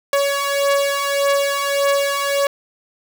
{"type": "beating tone pair", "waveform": "sawtooth", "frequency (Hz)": [560, 561.7], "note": ["C#5", "C#5"], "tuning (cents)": [18, 23], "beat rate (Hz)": 1.7, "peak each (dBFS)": [-17, -14], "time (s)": [0.13, 2.47], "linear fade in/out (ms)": 2, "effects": []}